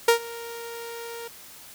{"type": "tone with ADSR envelope", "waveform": "sawtooth", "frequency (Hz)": 466.2, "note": "A#4", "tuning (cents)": 0, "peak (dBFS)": -9, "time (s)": [0.08, 1.28], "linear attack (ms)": 5, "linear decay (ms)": 98, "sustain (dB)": -22, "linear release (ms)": 6, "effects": ["white hiss -46 dBFS RMS until 1.74 s"]}